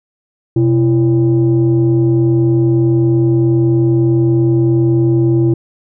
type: tone pair together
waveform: sine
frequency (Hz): 126 / 336.4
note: B2 / E4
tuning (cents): +35 / +35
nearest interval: octave + perfect fourth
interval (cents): 1700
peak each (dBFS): -10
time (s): 0.56-5.54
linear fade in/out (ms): 5
effects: tanh soft clip ceiling -4 dBFS